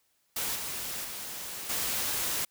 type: noise with level steps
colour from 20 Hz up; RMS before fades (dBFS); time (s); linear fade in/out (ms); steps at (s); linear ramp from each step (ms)
white; -32 / -36 / -39 / -31; 0.36-2.45; 5; 0.55 / 1.04 / 1.69; 10
effects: white hiss -72 dBFS RMS until 2.5 s